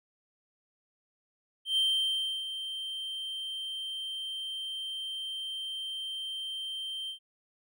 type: tone with ADSR envelope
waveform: triangle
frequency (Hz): 3136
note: G7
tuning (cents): 0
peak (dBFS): -22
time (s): 1.65-7.19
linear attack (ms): 120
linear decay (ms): 670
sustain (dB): -11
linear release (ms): 99
effects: none